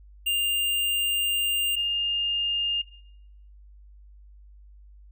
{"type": "tone pair in turn", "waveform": ["square", "sine"], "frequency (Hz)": [2801, 2820], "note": ["F7", "F7"], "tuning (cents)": [4, 16], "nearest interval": "unison", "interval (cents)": 12, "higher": "second", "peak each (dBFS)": -23, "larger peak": "neither", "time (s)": [[0.26, 1.76], [1.76, 2.82]], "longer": "first", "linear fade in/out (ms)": 10, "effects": ["noise-tail reverb RT60 0.8 s tail -20 dB re dry", "added 50 Hz sine -47 dBFS peak until 5.11 s"]}